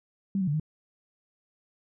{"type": "tone with pitch steps", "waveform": "sine", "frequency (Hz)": [195.8, 186.2, 145.5, 154.8], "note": ["G3", "F#3", "D3", "D#3"], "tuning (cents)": [-2, 11, -16, -9], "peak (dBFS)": -24, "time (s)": [0.35, 0.598], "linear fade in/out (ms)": 2, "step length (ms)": 62, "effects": []}